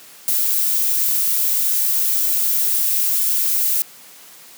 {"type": "noise", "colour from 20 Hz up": "violet", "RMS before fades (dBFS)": -18, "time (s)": [0.28, 3.82], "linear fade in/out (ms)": 0, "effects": ["white hiss -43 dBFS RMS until 4.57 s", "high-pass 150 Hz 12 dB/octave"]}